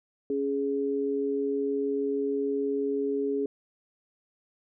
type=tone pair together; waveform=sine; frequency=278 / 416.9 Hz; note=C#4 / G#4; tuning=+5 / +7 cents; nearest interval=perfect fifth; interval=702 cents; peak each=-30 / -27 dBFS; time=0.3-3.46 s; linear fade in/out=2 ms; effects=none